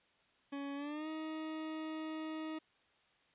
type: tone with pitch glide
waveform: 40% pulse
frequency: 280.3 to 314.6 Hz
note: C#4 to D#4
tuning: +19 to +19 cents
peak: -39 dBFS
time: 0.52-2.59 s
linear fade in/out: 10 ms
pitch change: +200 cents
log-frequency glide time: 0.75-1.08 s
effects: white hiss -71 dBFS RMS until 3.34 s + resampled to 8000 Hz